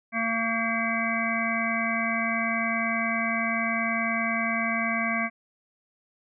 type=harmonic tone; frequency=227.6 Hz; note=A#3; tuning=41 cents flat; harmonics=1 / 3 / 5 / 7 / 9 / 10; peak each=-30 / -32 / -32 / -33 / -30 / -31 dBFS; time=0.12-5.3 s; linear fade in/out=50 ms; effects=none